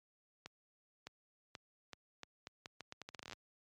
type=accelerating click train; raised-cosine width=0.2 ms; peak=-29 dBFS; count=20; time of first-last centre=0.46-3.332 s; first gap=610 ms; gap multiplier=0.79; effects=high-pass 80 Hz 12 dB/octave + MP3 96 kbps